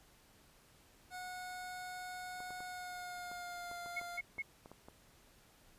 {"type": "tone with pitch glide", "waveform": "25% pulse", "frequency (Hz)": [730, 697.8], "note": ["F#5", "F5"], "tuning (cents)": [-24, -2], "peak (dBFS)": -40, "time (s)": [1.1, 4.21], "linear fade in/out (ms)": 50, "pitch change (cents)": -78, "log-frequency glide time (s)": [2.64, 3.79]}
{"type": "clicks", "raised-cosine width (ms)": 1, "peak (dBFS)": -38, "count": 11, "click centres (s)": [2.404, 2.506, 2.605, 3.315, 3.714, 3.861, 4.014, 4.382, 4.659, 4.716, 4.885]}
{"type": "tone bursts", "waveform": "sine", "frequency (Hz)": 2178, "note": "C#7", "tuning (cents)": -31, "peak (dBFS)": -36, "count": 3, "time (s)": [3.96, 4.423], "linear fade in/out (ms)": 10, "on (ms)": 41, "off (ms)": 170}
{"effects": ["pink hiss -65 dBFS RMS until 5.78 s", "resampled to 32000 Hz"]}